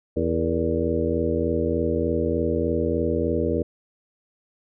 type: harmonic tone with a mistuned harmonic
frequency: 83.3 Hz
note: E2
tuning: 19 cents sharp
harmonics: 1 / 2 / 3 / 4 / 5 / 6 / 7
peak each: -28 / -31 / -28 / -27 / -29 / -26 / -31 dBFS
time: 0.16-3.63 s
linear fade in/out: 10 ms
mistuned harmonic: 6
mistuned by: -83 cents
effects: none